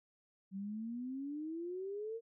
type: exponential sweep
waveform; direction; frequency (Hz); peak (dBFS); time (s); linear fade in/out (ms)
sine; up; 189.1 to 466.2; -39; 0.51-2.21; 50
effects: none